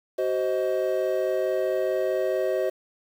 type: chord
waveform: triangle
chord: C diminished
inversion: second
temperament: just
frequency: 376.7 / 523.3 / 627.9 Hz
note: Gb4 / C5 / Eb5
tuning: +31 / 0 / +16 cents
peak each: -25 / -25 / -25 dBFS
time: 0.18-2.7 s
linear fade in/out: 10 ms
effects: 8-bit